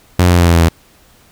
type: tone with pitch steps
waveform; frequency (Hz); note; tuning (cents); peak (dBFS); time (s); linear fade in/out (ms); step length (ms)
sawtooth; 89.8 / 88.56 / 87.34 / 86.14 / 84.96 / 83.79 / 82.63; F2 / F2 / F2 / F2 / F2 / E2 / E2; +49 / +25 / +1 / -23 / -47 / +29 / +5; -3; 0.19-0.687; 5; 71
effects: pink hiss -48 dBFS RMS until 1.31 s